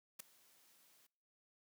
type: noise with ADSR envelope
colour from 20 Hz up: white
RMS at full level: -45 dBFS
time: 0.19-1.07 s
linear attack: 11 ms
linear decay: 5 ms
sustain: -24 dB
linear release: 8 ms
effects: noise-tail reverb RT60 0.7 s tail -25 dB re dry + high-pass 150 Hz 12 dB/octave